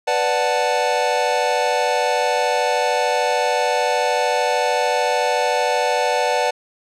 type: chord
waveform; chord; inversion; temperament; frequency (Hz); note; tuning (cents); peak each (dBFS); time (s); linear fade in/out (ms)
square; B minor seventh; none; equal; 493.9 / 587.3 / 740 / 880; B4 / D5 / F#5 / A5; 0 / 0 / 0 / 0; -23; 0.07-6.51; 10
effects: low-pass 7000 Hz 12 dB/octave